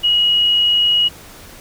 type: tone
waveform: sine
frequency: 2900 Hz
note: F#7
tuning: 35 cents flat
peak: -11 dBFS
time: 0.03-1.09 s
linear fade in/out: 20 ms
effects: pink hiss -39 dBFS RMS until 1.6 s